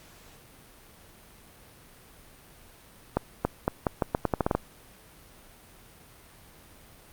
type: accelerating click train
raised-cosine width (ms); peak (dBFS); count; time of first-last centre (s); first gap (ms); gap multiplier
1; -9; 12; 3.17-4.55; 280; 0.82
effects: pink hiss -53 dBFS RMS until 7.12 s + Opus 48 kbps